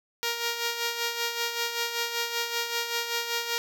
5% pulse tone with tremolo, 469 Hz, A#4, 11 cents sharp, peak -14 dBFS, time 0.23-3.58 s, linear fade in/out 0 ms, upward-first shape sine, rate 5.2 Hz, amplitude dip 55%, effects none

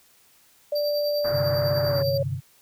sine tone with pitch glide, 587.3 to 554.3 Hz, D5 to C#5, 0 to 0 cents, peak -22 dBFS, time 0.72-2.23 s, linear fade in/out 5 ms, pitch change -100 cents, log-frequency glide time 1.86-2.02 s
square tone with tremolo, 4676 Hz, D8, 8 cents flat, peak -29 dBFS, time 0.75-2.18 s, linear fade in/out 10 ms, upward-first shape triangle, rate 10 Hz, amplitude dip 65%
white low-pass noise, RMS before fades -35 dBFS, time 1.24-2.03 s, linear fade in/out 10 ms, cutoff 1700 Hz, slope 48 dB/octave
sine chord, G suspended fourth, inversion none, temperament just, 98 / 130.67 / 147 Hz, G2 / C3 / D3, 0 / -2 / +2 cents, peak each -31 / -28 / -31 dBFS, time 1.29-2.41 s, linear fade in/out 50 ms
effects white hiss -58 dBFS RMS until 2.61 s

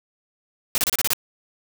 white noise bursts, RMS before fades -21 dBFS, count 7, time 0.75-1.133 s, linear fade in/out 0 ms, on 29 ms, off 30 ms, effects none

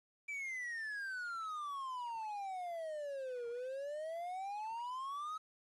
triangle exponential two-way sweep, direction down then up, 2340 to 466.2 to 1288 Hz, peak -38 dBFS, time 0.28-5.38 s, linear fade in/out 10 ms, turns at 3.48 s, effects resampled to 24000 Hz + 11-bit

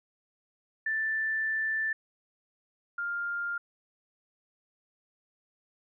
sine tone pair in turn, 1766 / 1401.7 Hz, A6 / F6, +6 / +6 cents, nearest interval major third, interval 400 cents, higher first, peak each -27 / -30 dBFS, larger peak first, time 0.86-1.93 / 2.98-3.58 s, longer first, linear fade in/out 5 ms, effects none

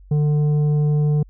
sine tone with tanh clipping, 149 Hz, D3, 25 cents sharp, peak -16 dBFS, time 0.11-1.23 s, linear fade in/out 5 ms, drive 7 dB, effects added 47 Hz sine -42 dBFS peak until 1.29 s

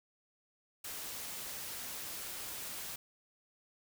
white noise, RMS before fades -43 dBFS, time 0.84-2.96 s, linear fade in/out 5 ms, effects none

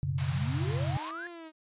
sine chord, F# suspended fourth, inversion none, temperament equal, 92.5 / 123.47 / 138.59 Hz, F#2 / B2 / C#3, 0 / 0 / 0 cents, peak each -34 / -35 / -30 dBFS, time 0.03-0.97 s, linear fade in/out 0 ms
pink high-pass noise, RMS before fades -42 dBFS, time 0.18-1.11 s, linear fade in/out 2 ms, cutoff 710 Hz, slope 24 dB/octave
sine exponential sweep, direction up, 148.4 to 1758 Hz, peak -37 dBFS, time 0.29-1.27 s, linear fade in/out 0 ms
sawtooth tone with vibrato, 327.6 Hz, E4, 11 cents flat, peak -39 dBFS, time 0.58-1.52 s, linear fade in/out 50 ms, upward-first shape triangle, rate 1.8 Hz, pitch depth 120 cents each way
effects resampled to 8000 Hz

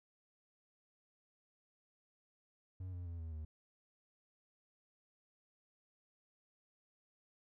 triangle tone with pitch steps, 92.5 / 88.58 / 84.82 / 81.23 / 77.78 Hz, F#2 / F2 / E2 / E2 / D#2, 0 / +25 / +50 / -25 / 0 cents, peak -40 dBFS, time 2.8-3.45 s, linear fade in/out 5 ms, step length 130 ms, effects none

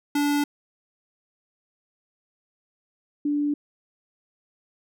square / sine tone pair in turn, 289.7 / 291.9 Hz, D4 / D4, -24 / -10 cents, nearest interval unison, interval 14 cents, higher second, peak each -21 dBFS, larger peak neither, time 0.15-0.44 / 3.25-3.54 s, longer neither, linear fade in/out 5 ms, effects none

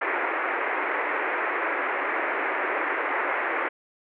white band-pass noise, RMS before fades -27 dBFS, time 0.01-3.69 s, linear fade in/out 10 ms, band 310 to 2200 Hz, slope 48 dB/octave, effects none

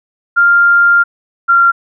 sine tone pair in turn, 1396.9 / 1380.9 Hz, F6 / F6, 0 / -20 cents, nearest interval unison, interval 20 cents, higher first, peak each -5 dBFS, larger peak neither, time 0.36-1.04 / 1.48-1.72 s, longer first, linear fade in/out 20 ms, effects none

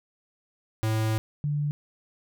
square / sine tone pair in turn, 110 / 146.83 Hz, A2 / D3, 0 / 0 cents, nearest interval perfect fourth, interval 500 cents, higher second, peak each -24 dBFS, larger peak neither, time 0.83-1.18 / 1.44-1.71 s, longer first, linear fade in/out 0 ms, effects none

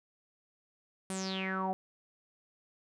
sawtooth tone with low-pass filter sweep, 190 Hz, F#3, 46 cents sharp, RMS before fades -35 dBFS, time 1.1-1.73 s, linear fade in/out 0 ms, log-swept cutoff 9800 to 670 Hz, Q 9.6, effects none

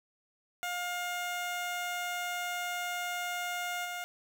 15% pulse tone with level steps, 710 Hz, F5, 28 cents sharp, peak -27 / -30 dBFS, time 0.63-4.04 s, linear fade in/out 0 ms, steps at 3.84 s, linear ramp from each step 20 ms, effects none

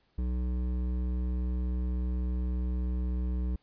triangle tone with hard clipping, 61.74 Hz, B1, in tune, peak -30 dBFS, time 0.18-3.56 s, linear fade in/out 5 ms, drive 15 dB, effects pink hiss -71 dBFS RMS until 3.62 s + resampled to 11025 Hz

